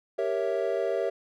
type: chord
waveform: triangle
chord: G diminished seventh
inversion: none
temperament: equal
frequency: 392 / 466.2 / 554.4 / 659.3 Hz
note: G4 / Bb4 / Db5 / Fb5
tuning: 0 / 0 / 0 / 0 cents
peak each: -29 dBFS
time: 0.18-1.1 s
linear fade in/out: 10 ms
effects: none